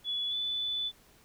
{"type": "tone with pitch glide", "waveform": "sine", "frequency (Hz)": [3412, 3484], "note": ["G#7", "A7"], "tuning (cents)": [46, -18], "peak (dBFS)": -30, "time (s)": [0.04, 0.92], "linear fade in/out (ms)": 50, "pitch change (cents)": 36, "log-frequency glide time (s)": [0.29, 0.35], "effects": ["pink hiss -61 dBFS RMS until 1.24 s"]}